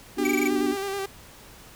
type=chord; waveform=sine; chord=B minor; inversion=none; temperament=just; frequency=246.9 / 296.3 / 370.4 Hz; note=B3 / D4 / F#4; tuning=0 / +15 / +2 cents; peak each=-28 / -25 / -28 dBFS; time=0.16-0.76 s; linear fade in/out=50 ms
type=tone with vibrato; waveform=sawtooth; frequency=394.2 Hz; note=G4; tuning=10 cents sharp; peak=-24 dBFS; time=0.18-1.06 s; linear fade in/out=5 ms; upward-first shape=square; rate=9.3 Hz; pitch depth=28 cents each way
type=tone bursts; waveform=square; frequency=2300 Hz; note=D7; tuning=37 cents flat; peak=-25 dBFS; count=6; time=0.25-0.476 s; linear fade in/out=2 ms; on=21 ms; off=20 ms
effects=pink hiss -48 dBFS RMS until 1.75 s